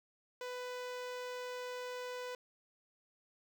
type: tone with notch filter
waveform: sawtooth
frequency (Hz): 497.6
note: B4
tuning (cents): +13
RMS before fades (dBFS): -43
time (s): 0.41-2.35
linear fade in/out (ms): 2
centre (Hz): 11000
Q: 0.78
effects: none